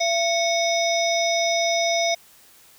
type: harmonic tone with a mistuned harmonic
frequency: 736 Hz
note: F#5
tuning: 9 cents flat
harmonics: 1 / 3 / 5 / 7 / 8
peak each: -21 / -26 / -28 / -29 / -30 dBFS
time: 0-2.15 s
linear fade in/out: 10 ms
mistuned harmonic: 1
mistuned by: -150 cents
effects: white hiss -52 dBFS RMS until 2.78 s